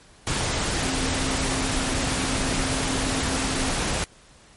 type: tone in noise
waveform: sine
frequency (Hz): 264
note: C4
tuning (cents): +16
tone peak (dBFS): -30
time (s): 0.82-3.7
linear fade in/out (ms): 0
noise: pink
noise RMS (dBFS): -25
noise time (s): 0.27-4.04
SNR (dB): -8
effects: pink hiss -52 dBFS RMS until 4.56 s + MP3 48 kbps